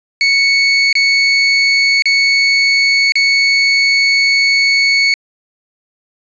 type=tone with dropouts; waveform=30% pulse; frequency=2217 Hz; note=C#7; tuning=in tune; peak=-6 dBFS; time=0.21-5.14 s; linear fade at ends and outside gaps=1 ms; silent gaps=0.928-0.953 / 2.022-2.056 / 3.121-3.155 s; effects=resampled to 16000 Hz